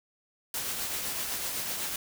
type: noise with tremolo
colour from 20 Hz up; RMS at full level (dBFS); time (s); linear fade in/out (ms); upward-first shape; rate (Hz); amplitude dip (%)
white; -32; 0.54-1.96; 2; triangle; 7.9; 35
effects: none